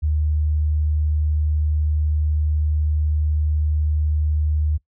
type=tone; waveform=sine; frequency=76 Hz; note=D#2; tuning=40 cents flat; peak=-17 dBFS; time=0.02-4.78 s; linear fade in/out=20 ms; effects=noise-tail reverb RT60 0.1 s tail -20 dB re dry